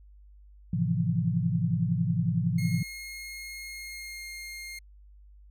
sine chord, F major seventh, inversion first, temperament just, 109.13 / 130.96 / 163.7 / 174.61 Hz, A2 / C3 / E3 / F3, -14 / +2 / -12 / 0 cents, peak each -31 / -31 / -28 / -29 dBFS, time 0.73-2.83 s, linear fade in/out 5 ms
sawtooth tone with pitch glide, 2148 to 2127 Hz, C7 to C7, +45 to +28 cents, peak -35 dBFS, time 2.58-4.79 s, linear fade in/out 5 ms, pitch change -17 cents, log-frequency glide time 3.67-4.25 s
effects added 50 Hz sine -50 dBFS peak until 5.5 s

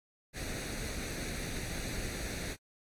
pink noise with comb filter, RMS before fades -38 dBFS, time 0.33-2.57 s, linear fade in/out 50 ms, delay 0.48 ms, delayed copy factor +0.65, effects low-pass 11000 Hz 12 dB/octave + AAC 64 kbps

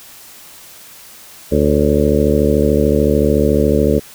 harmonic tone with a mistuned harmonic, 73.7 Hz, D2, 7 cents sharp, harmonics 1 / 2 / 3 / 4 / 5 / 6 / 7 / 8, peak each -18 / -20 / -17 / -19 / -20 / -16 / -21 / -21 dBFS, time 1.51-4 s, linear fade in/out 20 ms, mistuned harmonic 8, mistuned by -62 cents, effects white hiss -39 dBFS RMS until 4.14 s

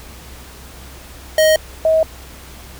square / sine tone pair in turn, 626 / 638.4 Hz, D#5 / D#5, +10 / +44 cents, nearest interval unison, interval 34 cents, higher second, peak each -10 dBFS, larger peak neither, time 1.38-1.56 / 1.85-2.03 s, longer neither, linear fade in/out 2 ms, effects added 64 Hz sine -38 dBFS peak until 2.79 s + pink hiss -39 dBFS RMS until 2.79 s

